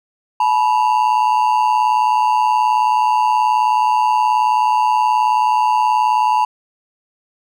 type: ring-modulated tone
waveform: triangle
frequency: 921 Hz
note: A#5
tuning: 21 cents flat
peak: -7 dBFS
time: 0.4-6.45 s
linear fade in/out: 5 ms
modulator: 59.4 Hz
effects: none